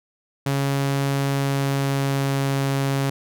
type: tone with pitch glide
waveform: sawtooth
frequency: 138.59 to 137.32 Hz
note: C#3 to C#3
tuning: 0 to -16 cents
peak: -16 dBFS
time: 0.46-3.1 s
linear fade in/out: 5 ms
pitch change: -16 cents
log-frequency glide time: 1.19-2.61 s
effects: none